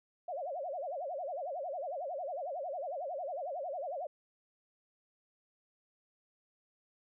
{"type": "tone with vibrato", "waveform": "sine", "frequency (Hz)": 629, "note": "D#5", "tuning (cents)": 19, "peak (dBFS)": -36, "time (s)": [0.28, 4.07], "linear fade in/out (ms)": 5, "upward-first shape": "sine", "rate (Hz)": 11, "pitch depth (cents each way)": 280, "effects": []}